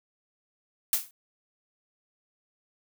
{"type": "noise with exponential decay", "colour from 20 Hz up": "blue", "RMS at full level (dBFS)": -21, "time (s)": [0.93, 1.11], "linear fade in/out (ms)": 1, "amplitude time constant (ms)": 39, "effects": []}